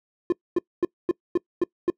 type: tone bursts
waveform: triangle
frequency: 351.1 Hz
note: F4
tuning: 9 cents sharp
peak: -15 dBFS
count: 7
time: 0.3-1.901 s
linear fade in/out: 2 ms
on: 23 ms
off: 240 ms
effects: noise-tail reverb RT60 0.1 s tail -24 dB re dry